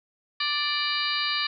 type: harmonic tone with a mistuned harmonic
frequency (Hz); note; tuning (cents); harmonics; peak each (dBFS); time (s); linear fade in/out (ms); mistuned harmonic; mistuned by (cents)
587.3; D5; 0; 2 / 3 / 4 / 5 / 6 / 7 / 8; -32 / -32 / -32 / -32 / -32 / -32 / -32; 0.4-1.47; 5; 6; +100
effects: none